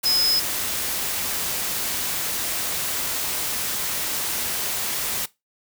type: tone in noise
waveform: sine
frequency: 5100 Hz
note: D#8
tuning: 42 cents sharp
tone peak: -17 dBFS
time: 0.05-0.4 s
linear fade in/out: 10 ms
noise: white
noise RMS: -26 dBFS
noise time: 0.03-5.26 s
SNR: +6 dB
effects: noise-tail reverb RT60 0.2 s tail -19 dB re dry